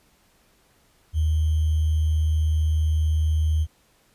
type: tone with sample-and-hold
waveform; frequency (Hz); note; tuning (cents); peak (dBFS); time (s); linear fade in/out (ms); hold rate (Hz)
sine; 77.78; D#2; 0; -18; 1.13-3.67; 50; 3150
effects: pink hiss -61 dBFS RMS until 4.14 s + resampled to 32000 Hz